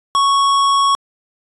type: tone with tanh clipping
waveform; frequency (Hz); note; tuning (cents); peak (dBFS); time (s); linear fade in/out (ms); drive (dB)
sine; 1108.7; C#6; 0; -13; 0.15-0.95; 0; 17
effects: resampled to 24000 Hz